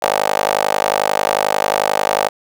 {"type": "tone with high-pass filter", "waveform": "15% pulse", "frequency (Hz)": 51.2, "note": "G#1", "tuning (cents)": -24, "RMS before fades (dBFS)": -17, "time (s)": [0.02, 2.29], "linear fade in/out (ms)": 10, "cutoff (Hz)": 670, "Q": 3.8, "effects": []}